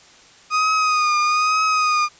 35% pulse tone with vibrato, 1242 Hz, D#6, 3 cents flat, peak -14 dBFS, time 0.5-2.09 s, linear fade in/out 50 ms, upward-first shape triangle, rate 1.1 Hz, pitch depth 48 cents each way, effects white hiss -48 dBFS RMS until 2.19 s + resampled to 16000 Hz

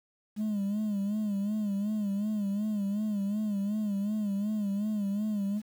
sine tone with vibrato, 206.2 Hz, G#3, 12 cents flat, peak -25 dBFS, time 0.36-5.62 s, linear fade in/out 50 ms, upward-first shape sine, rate 2.7 Hz, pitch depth 80 cents each way, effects tanh soft clip ceiling -27 dBFS + 9-bit

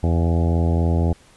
harmonic tone with a mistuned harmonic, 83.8 Hz, E2, 29 cents sharp, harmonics 1 / 2 / 3 / 4 / 5 / 6 / 7 / 8 / 9 / 10, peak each -17 / -23 / -27 / -29 / -31 / -33 / -34 / -35 / -36 / -37 dBFS, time 0.03-1.13 s, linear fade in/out 5 ms, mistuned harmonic 9, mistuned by -22 cents, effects pink hiss -52 dBFS RMS until 1.36 s + resampled to 24000 Hz

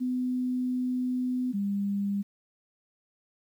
sine tone pair in turn, 251.9 / 200.4 Hz, B3 / G3, +34 / +38 cents, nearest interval major third, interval 396 cents, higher first, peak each -26 dBFS, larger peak neither, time 0-1.53 / 1.53-2.23 s, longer first, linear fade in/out 20 ms, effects 10-bit

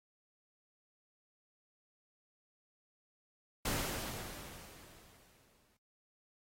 pink noise with exponential decay, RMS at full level -35 dBFS, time 3.65-5.77 s, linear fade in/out 5 ms, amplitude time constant 460 ms, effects AAC 48 kbps

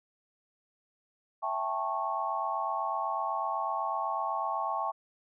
sine chord, A dominant seventh, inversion second, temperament just, 660 / 792 / 880 / 1100 Hz, E5 / G5 / A5 / C#6, +2 / +18 / 0 / -14 cents, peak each -37 / -35 / -35 / -33 dBFS, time 1.42-4.92 s, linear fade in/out 20 ms, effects none

